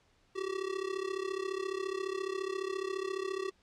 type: tone with amplitude modulation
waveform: square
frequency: 382.7 Hz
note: G4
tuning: 42 cents flat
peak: -31 dBFS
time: 0.35-3.51 s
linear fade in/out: 20 ms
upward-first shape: sine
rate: 34.5 Hz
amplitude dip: 85%
effects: pink hiss -69 dBFS RMS until 3.62 s + low-pass 6000 Hz 12 dB/octave